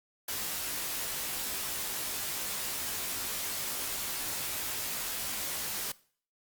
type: noise with comb filter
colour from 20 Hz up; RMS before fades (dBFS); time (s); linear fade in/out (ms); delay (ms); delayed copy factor
white; -35; 0.28-5.92; 5; 17; -0.7
effects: noise-tail reverb RT60 0.5 s tail -21 dB re dry + Opus 48 kbps